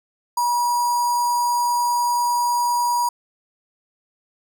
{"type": "tone with notch filter", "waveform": "square", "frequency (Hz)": 963, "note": "B5", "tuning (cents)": -44, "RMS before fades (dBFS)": -20, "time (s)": [0.37, 3.09], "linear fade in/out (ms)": 5, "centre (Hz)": 2900, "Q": 1.2, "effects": []}